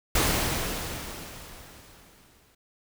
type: noise with exponential decay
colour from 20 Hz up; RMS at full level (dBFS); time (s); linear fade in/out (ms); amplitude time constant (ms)
pink; -22; 0.15-2.55; 5; 520
effects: none